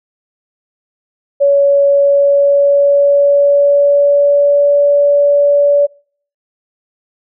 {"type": "tone with pitch glide", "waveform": "sine", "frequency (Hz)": [563, 573.8], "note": ["C#5", "D5"], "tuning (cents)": [27, -40], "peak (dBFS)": -6, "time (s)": [1.4, 5.87], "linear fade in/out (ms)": 20, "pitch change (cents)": 33, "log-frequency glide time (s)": [1.84, 4.74], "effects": ["noise-tail reverb RT60 0.5 s tail -25 dB re dry"]}